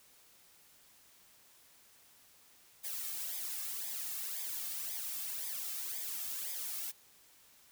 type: noise with flanger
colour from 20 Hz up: blue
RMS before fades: -40 dBFS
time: 2.83-6.92 s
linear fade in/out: 20 ms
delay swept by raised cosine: 0.7 to 2.1 ms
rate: 1.9 Hz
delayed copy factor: -0.7
effects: white hiss -63 dBFS RMS until 7.71 s